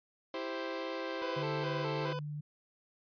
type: chord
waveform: sawtooth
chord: C major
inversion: first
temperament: equal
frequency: 329.6 / 392 / 523.3 Hz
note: E4 / G4 / C5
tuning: 0 / 0 / 0 cents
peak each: -37 / -39 / -35 dBFS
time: 0.34-2.13 s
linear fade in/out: 2 ms
type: tone with vibrato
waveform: 25% pulse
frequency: 470 Hz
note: A#4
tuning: 14 cents sharp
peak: -34 dBFS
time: 1.22-2.19 s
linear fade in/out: 0 ms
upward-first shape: square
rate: 2.4 Hz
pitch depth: 110 cents each way
type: tone with pitch glide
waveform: sine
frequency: 146.83 to 148.54 Hz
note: D3 to D3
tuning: 0 to +20 cents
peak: -37 dBFS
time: 1.36-2.41 s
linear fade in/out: 10 ms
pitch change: +20 cents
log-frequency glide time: 1.96-2.02 s
effects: resampled to 11025 Hz